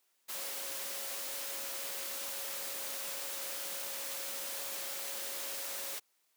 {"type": "tone in noise", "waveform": "sine", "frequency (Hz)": 550, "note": "C#5", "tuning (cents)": -14, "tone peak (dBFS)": -51, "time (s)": [0.34, 5.96], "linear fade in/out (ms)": 20, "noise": "white", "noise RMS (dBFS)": -40, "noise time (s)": [0.28, 6], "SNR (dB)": -14, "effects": ["white hiss -75 dBFS RMS until 6.36 s", "high-pass 300 Hz 12 dB/octave"]}